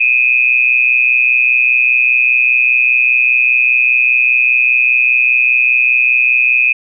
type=tone pair together; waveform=sine; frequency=2450 / 2575 Hz; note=D#7 / E7; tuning=-27 / -41 cents; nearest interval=minor second; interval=86 cents; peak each=-11 / -11 dBFS; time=0-6.73 s; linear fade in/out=10 ms; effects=none